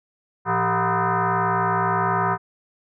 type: tone with frequency modulation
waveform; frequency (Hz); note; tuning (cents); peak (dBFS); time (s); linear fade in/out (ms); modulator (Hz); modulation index
sine; 110; A2; 0; -18; 0.45-2.38; 50; 281; 4.8
effects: none